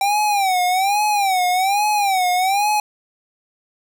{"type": "tone with vibrato", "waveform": "square", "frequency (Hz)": 780, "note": "G5", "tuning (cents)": -9, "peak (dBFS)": -16, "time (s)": [0.01, 2.8], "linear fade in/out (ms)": 2, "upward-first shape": "sine", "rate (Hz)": 1.2, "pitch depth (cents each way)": 140, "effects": []}